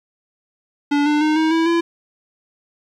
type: tone with pitch steps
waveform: square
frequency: 288.6 / 297.7 / 307.2 / 316.9 / 327 / 337.3 Hz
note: D4 / D4 / D#4 / D#4 / E4 / E4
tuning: -30 / +24 / -22 / +32 / -14 / +40 cents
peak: -15 dBFS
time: 0.91-1.81 s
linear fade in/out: 10 ms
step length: 150 ms
effects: low-pass 4000 Hz 12 dB/octave + 9-bit